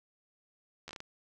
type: slowing click train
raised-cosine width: 0.2 ms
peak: -26 dBFS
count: 6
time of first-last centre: 0.88-1.004 s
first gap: 12 ms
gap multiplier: 1.37
effects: none